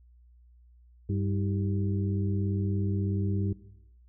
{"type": "harmonic tone with a mistuned harmonic", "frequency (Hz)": 98, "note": "G2", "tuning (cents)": 0, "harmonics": [1, 2, 3, 4], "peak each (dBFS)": [-27, -33, -37, -39], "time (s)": [1.09, 3.53], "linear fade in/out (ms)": 5, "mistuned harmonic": 3, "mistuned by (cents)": 120, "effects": ["noise-tail reverb RT60 0.9 s tail -18 dB re dry", "added 60 Hz sine -54 dBFS peak until 4.08 s"]}